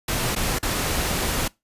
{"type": "noise with dropouts", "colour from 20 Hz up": "pink", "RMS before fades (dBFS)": -24, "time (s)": [0.08, 1.48], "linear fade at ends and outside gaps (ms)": 5, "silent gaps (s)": [[0.352, 0.361], [0.587, 0.628]], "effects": ["noise-tail reverb RT60 0.2 s tail -23 dB re dry", "resampled to 32000 Hz"]}